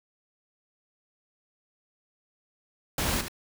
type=noise with echo; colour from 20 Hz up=pink; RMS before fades=-28 dBFS; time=2.98-3.21 s; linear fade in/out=2 ms; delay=73 ms; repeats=1; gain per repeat=-8 dB; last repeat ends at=3.283 s; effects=none